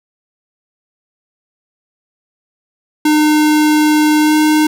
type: tone with pitch glide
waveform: square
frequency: 303.9 to 306.5 Hz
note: D#4 to D#4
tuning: -41 to -26 cents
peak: -9 dBFS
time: 3.05-4.67 s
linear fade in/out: 5 ms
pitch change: +15 cents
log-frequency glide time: 4.2-4.35 s
effects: none